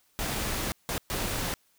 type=noise bursts at uneven times; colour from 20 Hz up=pink; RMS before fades=-31 dBFS; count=3; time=0.19-0.72 / 0.89-0.98 / 1.1-1.54 s; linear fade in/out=0 ms; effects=white hiss -67 dBFS RMS until 1.78 s